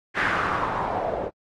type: noise with low-pass filter sweep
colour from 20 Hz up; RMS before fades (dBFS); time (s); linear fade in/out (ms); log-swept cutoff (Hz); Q
white; -26; 0.14-1.31; 50; 1800 to 550; 3.3
effects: AAC 32 kbps